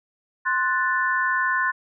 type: chord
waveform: sine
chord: F# diminished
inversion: second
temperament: equal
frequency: 1046.5 / 1480 / 1760 Hz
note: C6 / F#6 / A6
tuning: 0 / 0 / 0 cents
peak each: -24 dBFS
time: 0.45-1.72 s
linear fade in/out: 20 ms
effects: none